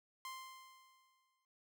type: tone with exponential decay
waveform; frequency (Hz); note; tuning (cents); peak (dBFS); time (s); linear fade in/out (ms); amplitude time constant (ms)
sawtooth; 1046.5; C6; 0; -40; 0.25-1.45; 1; 260
effects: none